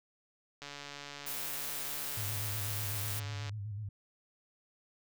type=click train; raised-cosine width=0.2 ms; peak=-27 dBFS; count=412; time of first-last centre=0.62-3.494 s; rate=143 Hz
type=noise; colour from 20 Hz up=blue; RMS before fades=-39 dBFS; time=1.26-3.2 s; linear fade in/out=10 ms
type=tone with vibrato; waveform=sine; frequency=103.83 Hz; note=G#2; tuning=in tune; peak=-37 dBFS; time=2.17-3.89 s; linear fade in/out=5 ms; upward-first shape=square; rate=8.1 Hz; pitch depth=68 cents each way
effects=none